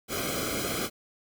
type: noise with comb filter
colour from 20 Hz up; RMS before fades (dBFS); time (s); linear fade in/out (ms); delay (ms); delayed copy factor
pink; -31; 0.08-0.9; 50; 1.1; -0.9
effects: none